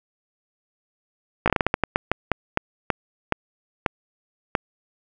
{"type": "slowing click train", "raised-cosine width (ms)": 0.5, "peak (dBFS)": -3, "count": 17, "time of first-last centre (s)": [1.46, 4.552], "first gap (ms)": 17, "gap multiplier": 1.28, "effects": []}